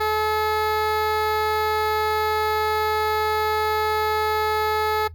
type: tone with notch filter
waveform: 15% pulse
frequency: 429.9 Hz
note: A4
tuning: 40 cents flat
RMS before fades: -22 dBFS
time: 0-5.08 s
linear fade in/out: 10 ms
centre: 8100 Hz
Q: 0.51
effects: noise-tail reverb RT60 0.1 s tail -17 dB re dry + added 82 Hz sine -37 dBFS peak until 5.14 s